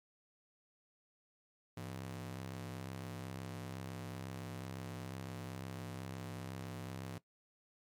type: ring-modulated tone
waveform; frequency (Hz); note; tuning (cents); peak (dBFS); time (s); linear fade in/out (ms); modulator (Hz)
sawtooth; 133.8; C3; +39; -36; 1.77-7.18; 0; 32.9
effects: noise-tail reverb RT60 0.1 s tail -17 dB re dry + MP3 96 kbps